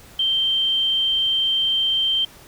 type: tone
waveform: sine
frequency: 3136 Hz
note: G7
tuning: in tune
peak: -17 dBFS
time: 0.19-2.25 s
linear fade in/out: 5 ms
effects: pink hiss -46 dBFS RMS until 2.47 s